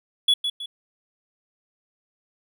triangle tone with echo, 3391 Hz, G#7, 35 cents sharp, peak -13 dBFS, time 0.28-0.34 s, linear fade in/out 5 ms, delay 160 ms, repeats 2, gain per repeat -8 dB, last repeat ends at 0.66 s, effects none

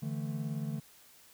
triangle chord, D suspended second, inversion none, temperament equal, 146.83 / 164.81 / 220 Hz, D3 / E3 / A3, 0 / 0 / 0 cents, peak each -34 / -38 / -37 dBFS, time 0.02-0.8 s, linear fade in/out 10 ms, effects white hiss -59 dBFS RMS until 1.33 s

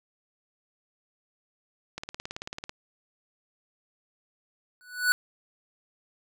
click train, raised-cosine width 0.2 ms, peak -18 dBFS, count 14, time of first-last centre 1.98-2.694 s, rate 18.2 Hz
square tone with exponential growth, 1480 Hz, F#6, in tune, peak -17 dBFS, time 4.81-5.12 s, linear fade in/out 0 ms, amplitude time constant 67 ms
effects none

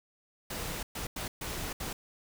pink noise bursts at uneven times, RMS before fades -37 dBFS, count 5, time 0.5-0.83 / 0.95-1.07 / 1.16-1.28 / 1.41-1.73 / 1.8-1.93 s, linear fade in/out 5 ms, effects none

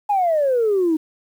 sine exponential sweep, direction down, 845 to 306.1 Hz, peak -14 dBFS, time 0.09-0.97 s, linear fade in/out 10 ms, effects tanh soft clip ceiling -11 dBFS + 8-bit

